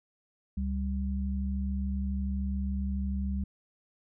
sine tone pair together, 69.4 / 196.45 Hz, C#2 / G3, +3 / +4 cents, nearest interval octave + tritone, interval 1801 cents, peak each -30 / -33 dBFS, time 0.57-3.44 s, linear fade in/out 5 ms, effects none

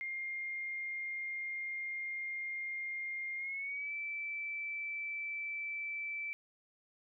sine tone with pitch glide, 2118 to 2323 Hz, C7 to D7, +21 to -20 cents, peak -37 dBFS, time 0.01-6.33 s, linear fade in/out 0 ms, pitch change +159 cents, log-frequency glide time 3.37-3.93 s, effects none

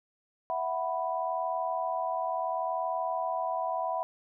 sine chord, E suspended second, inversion none, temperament equal, 659.3 / 740 / 987.8 Hz, E5 / F#5 / B5, 0 / 0 / 0 cents, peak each -33 dBFS, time 0.5-4.03 s, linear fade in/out 0 ms, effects none

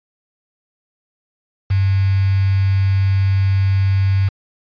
sine tone with quantisation, 97.1 Hz, G2, 16 cents flat, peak -12 dBFS, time 1.7-4.29 s, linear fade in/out 10 ms, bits 5, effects resampled to 11025 Hz

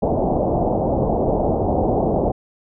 white low-pass noise, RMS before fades -19 dBFS, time 0.02-2.32 s, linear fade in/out 10 ms, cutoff 780 Hz, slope 48 dB/octave, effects none

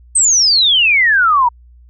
sine exponential sweep, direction down, 8500 to 930 Hz, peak -8 dBFS, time 0.15-1.49 s, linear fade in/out 10 ms, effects added 60 Hz sine -40 dBFS peak until 1.89 s

